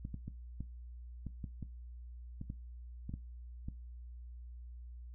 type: clicks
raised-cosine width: 5 ms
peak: -29 dBFS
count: 12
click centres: 0.051 / 0.143 / 0.28 / 0.606 / 1.267 / 1.442 / 1.627 / 2.414 / 2.501 / 3.094 / 3.139 / 3.685 s
effects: noise-tail reverb RT60 0.2 s tail -17 dB re dry + added 60 Hz sine -46 dBFS peak until 5.14 s